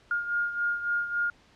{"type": "beating tone pair", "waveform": "sine", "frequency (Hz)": [1417, 1420.6], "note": ["F6", "F6"], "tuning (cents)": [25, 29], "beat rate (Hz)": 3.6, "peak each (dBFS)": [-27, -33], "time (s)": [0.11, 1.3], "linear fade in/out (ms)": 2, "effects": ["pink hiss -59 dBFS RMS until 1.55 s", "low-pass 5000 Hz 12 dB/octave"]}